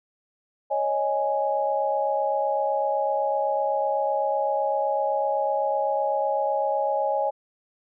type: chord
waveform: sine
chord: C# suspended second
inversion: none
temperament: equal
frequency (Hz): 554.4 / 622.3 / 830.6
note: C#5 / D#5 / G#5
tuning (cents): 0 / 0 / 0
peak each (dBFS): -26 / -27 / -25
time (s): 0.7-7.31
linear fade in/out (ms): 20
effects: none